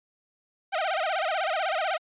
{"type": "tone with vibrato", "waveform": "sawtooth", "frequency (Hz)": 698.5, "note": "F5", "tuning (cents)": 0, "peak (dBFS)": -21, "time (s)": [0.72, 1.98], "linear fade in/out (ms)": 20, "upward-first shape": "sine", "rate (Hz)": 16, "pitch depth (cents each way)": 220, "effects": ["resampled to 8000 Hz"]}